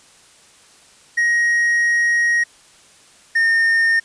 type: tone pair in turn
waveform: triangle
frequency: 1884 / 1826.1 Hz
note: A#6 / A#6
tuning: +18 / -36 cents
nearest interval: minor second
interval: 54 cents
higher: first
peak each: -12 / -11 dBFS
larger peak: second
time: 1.17-2.44 / 3.35-4 s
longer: first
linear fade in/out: 10 ms
effects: white hiss -49 dBFS RMS until 4.04 s + resampled to 22050 Hz